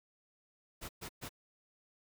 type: noise bursts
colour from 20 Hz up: pink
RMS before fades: -44 dBFS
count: 3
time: 0.81-1.293 s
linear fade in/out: 20 ms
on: 81 ms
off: 120 ms
effects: none